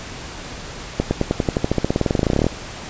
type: accelerating click train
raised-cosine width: 2 ms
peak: -3 dBFS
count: 27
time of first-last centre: 1-2.466 s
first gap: 110 ms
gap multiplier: 0.94
effects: pink hiss -33 dBFS RMS until 2.89 s + resampled to 16000 Hz